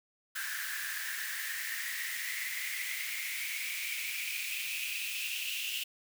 white noise with high-pass filter sweep, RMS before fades -37 dBFS, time 0.35-5.84 s, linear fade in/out 10 ms, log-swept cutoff 1600 to 2800 Hz, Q 8.9, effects none

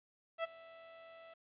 sawtooth tone with ADSR envelope, 659.3 Hz, E5, in tune, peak -29 dBFS, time 0.38-1.34 s, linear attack 58 ms, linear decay 20 ms, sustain -21 dB, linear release 7 ms, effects resampled to 8000 Hz + 11-bit

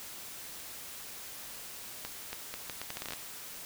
accelerating click train, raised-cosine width 0.2 ms, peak -20 dBFS, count 13, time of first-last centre 2.05-3.135 s, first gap 280 ms, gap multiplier 0.75, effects white hiss -45 dBFS RMS until 3.65 s

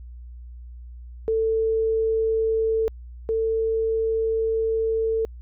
sine tone pair in turn, 445.1 / 446.9 Hz, A4 / A4, +20 / +27 cents, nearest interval unison, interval 7 cents, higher second, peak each -19 / -20 dBFS, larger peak first, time 1.28-2.88 / 3.29-5.25 s, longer second, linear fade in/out 0 ms, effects added 60 Hz sine -37 dBFS peak until 5.41 s

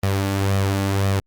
sawtooth tone with flanger, 98 Hz, G2, in tune, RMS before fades -20 dBFS, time 0.03-1.2 s, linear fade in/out 5 ms, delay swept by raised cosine 1.6 to 3.6 ms, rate 1.9 Hz, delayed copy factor +0.5, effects Opus 32 kbps

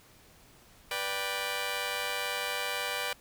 10% pulse chord, G major, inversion first, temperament just, 490 / 588 / 784 Hz, B4 / D5 / G5, -14 / +2 / 0 cents, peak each -28 / -28 / -29 dBFS, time 0.91-3.13 s, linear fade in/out 2 ms, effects pink hiss -58 dBFS RMS until 3.2 s

